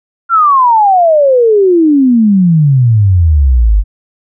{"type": "exponential sweep", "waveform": "sine", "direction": "down", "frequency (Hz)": [1396.9, 47.22], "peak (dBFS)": -4, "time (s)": [0.29, 3.84], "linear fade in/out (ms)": 50, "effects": []}